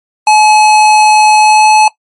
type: tone with pitch glide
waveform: square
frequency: 854 to 858.9 Hz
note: G#5 to A5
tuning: +48 to -42 cents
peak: -4 dBFS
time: 0.27-1.88 s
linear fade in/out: 2 ms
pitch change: +10 cents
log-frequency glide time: 1.4-1.67 s
effects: noise-tail reverb RT60 0.1 s tail -19 dB re dry + MP3 48 kbps